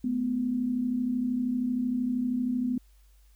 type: tone pair together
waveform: sine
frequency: 217.6 / 250.5 Hz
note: A3 / B3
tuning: -19 / +25 cents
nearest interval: major second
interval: 244 cents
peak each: -33 / -26 dBFS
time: 0.04-2.78 s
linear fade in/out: 5 ms
effects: added 50 Hz sine -55 dBFS peak until 3.35 s + white hiss -68 dBFS RMS until 3.35 s